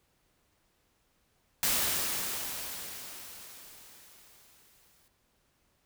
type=noise with exponential decay; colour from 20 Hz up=white; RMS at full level=-27 dBFS; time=1.63-5.08 s; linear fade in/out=1 ms; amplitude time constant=750 ms; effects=pink hiss -72 dBFS RMS until 5.85 s